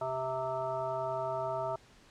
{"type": "harmonic tone", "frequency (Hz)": 130.81, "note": "C3", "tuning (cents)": 0, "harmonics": [1, 3, 5, 7, 9, 10], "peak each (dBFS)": [-45, -42, -34, -38, -45, -43], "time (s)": [0.01, 1.76], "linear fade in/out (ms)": 5, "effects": ["pink hiss -60 dBFS RMS until 2.1 s", "low-pass 7000 Hz 12 dB/octave"]}